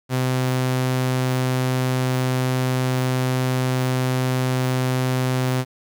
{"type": "tone", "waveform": "sawtooth", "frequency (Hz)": 128.4, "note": "C3", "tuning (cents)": -32, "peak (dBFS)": -15, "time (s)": [0.09, 5.65], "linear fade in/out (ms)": 50, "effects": ["9-bit"]}